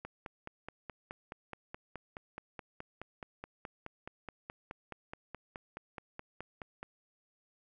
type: click train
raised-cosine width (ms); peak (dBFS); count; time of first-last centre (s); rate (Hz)
0.5; -27; 33; 0.05-6.83; 4.72
effects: none